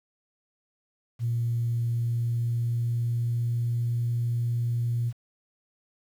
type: tone with pitch glide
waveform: sine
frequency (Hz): 117.6 to 118.69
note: A#2 to A#2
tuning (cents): +16 to +32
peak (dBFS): -23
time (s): 1.19-5.13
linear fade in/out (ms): 50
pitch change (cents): +16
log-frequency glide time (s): 1.75-4.08
effects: tanh soft clip ceiling -19 dBFS + 9-bit